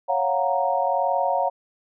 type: chord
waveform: sine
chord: Gb major seventh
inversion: second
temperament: equal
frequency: 554.4 / 698.5 / 740 / 932.3 Hz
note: Db5 / F5 / Gb5 / Bb5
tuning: 0 / 0 / 0 / 0 cents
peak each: -25 dBFS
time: 0.08-1.5 s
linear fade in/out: 20 ms
effects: none